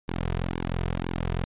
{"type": "tone with flanger", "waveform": "sawtooth", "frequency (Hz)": 43.1, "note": "F1", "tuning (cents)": -22, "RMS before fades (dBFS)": -29, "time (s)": [0.08, 1.44], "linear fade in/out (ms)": 0, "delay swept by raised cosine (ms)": [1.5, 3.7], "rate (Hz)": 2, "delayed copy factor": -0.95, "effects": ["resampled to 8000 Hz"]}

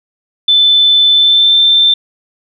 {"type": "tone with pitch glide", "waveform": "sine", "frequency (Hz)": [3520, 3561], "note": ["A7", "A7"], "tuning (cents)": [0, 20], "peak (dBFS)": -5, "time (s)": [0.48, 1.94], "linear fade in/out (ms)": 5, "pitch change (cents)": 20, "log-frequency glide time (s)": [1.12, 1.59], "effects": []}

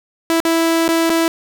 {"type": "tone with dropouts", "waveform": "sawtooth", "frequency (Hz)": 329.6, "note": "E4", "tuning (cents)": 0, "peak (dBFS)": -9, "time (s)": [0.3, 1.28], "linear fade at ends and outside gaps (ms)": 0, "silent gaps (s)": [[0.402, 0.451], [0.879, 0.889], [1.096, 1.101]], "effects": []}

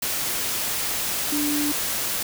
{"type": "tone in noise", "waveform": "sine", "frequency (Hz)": 293.7, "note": "D4", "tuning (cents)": 0, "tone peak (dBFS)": -23, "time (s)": [1.32, 1.72], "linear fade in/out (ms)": 5, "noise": "white", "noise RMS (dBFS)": -26, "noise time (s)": [0.02, 2.23], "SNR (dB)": 0, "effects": []}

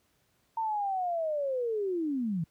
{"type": "linear sweep", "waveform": "sine", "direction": "down", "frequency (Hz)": [914, 153.4], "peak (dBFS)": -28, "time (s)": [0.57, 2.44], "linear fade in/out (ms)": 5, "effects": ["pink hiss -71 dBFS RMS until 2.5 s", "high-pass 60 Hz 12 dB/octave"]}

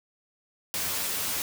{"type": "noise with comb filter", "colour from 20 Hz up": "white", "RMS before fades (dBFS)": -30, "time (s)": [0.74, 1.42], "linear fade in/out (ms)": 0, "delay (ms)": 11, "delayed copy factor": 0.55, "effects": []}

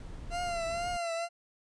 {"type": "noise", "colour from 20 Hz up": "brown", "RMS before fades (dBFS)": -43, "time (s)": [0, 0.97], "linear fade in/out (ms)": 2}
{"type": "tone with vibrato", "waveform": "40% pulse", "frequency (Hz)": 686, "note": "F5", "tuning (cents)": -31, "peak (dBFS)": -31, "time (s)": [0.3, 1.29], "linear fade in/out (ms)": 50, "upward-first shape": "triangle", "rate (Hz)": 2.1, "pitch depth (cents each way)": 69}
{"effects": ["resampled to 22050 Hz"]}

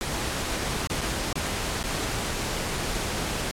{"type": "noise with dropouts", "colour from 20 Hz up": "pink", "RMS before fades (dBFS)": -29, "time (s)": [0.01, 3.51], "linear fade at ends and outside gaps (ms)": 0, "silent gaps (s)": [[0.871, 0.899], [1.009, 1.014], [1.328, 1.356], [1.829, 1.839]], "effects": ["low-pass 10000 Hz 12 dB/octave", "AAC 64 kbps"]}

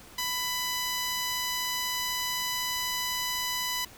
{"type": "tone with notch filter", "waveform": "5% pulse", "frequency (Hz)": 996, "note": "B5", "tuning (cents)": 14, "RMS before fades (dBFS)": -31, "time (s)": [0.18, 3.85], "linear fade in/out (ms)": 5, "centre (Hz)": 9200, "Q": 1.2, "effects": ["pink hiss -50 dBFS RMS until 3.97 s"]}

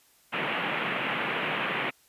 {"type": "band-pass noise", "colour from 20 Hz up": "white", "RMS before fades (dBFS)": -30, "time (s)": [0.32, 1.91], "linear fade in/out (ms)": 20, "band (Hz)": [130, 2900], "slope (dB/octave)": 48, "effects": ["white hiss -62 dBFS RMS until 2.08 s", "resampled to 32000 Hz"]}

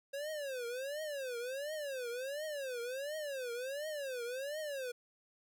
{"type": "tone with vibrato", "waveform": "square", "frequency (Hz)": 542, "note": "C#5", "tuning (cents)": -39, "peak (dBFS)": -39, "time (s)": [0.13, 4.92], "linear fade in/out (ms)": 10, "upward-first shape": "triangle", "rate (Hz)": 1.4, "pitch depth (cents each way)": 270, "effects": []}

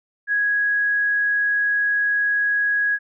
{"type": "tone", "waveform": "sine", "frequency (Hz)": 1661.2, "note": "G#6", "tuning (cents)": 0, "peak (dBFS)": -17, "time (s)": [0.27, 2.99], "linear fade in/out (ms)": 50, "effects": []}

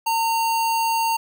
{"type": "tone with sample-and-hold", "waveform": "sine", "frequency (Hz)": 910, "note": "A#5", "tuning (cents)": -42, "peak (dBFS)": -18, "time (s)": [0.06, 1.17], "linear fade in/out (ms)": 10, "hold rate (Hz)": 3675, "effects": []}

